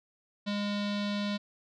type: tone with low-pass filter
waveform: square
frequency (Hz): 204.7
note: G#3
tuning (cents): -25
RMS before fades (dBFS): -32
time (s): 0.46-1.38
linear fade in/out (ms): 20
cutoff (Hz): 4000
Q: 3.6
effects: none